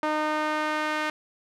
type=tone with band-pass filter sweep; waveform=sawtooth; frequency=306.2 Hz; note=D#4; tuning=28 cents flat; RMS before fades=-27 dBFS; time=0.03-1.1 s; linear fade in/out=2 ms; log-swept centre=1000 to 1700 Hz; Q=1.1; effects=none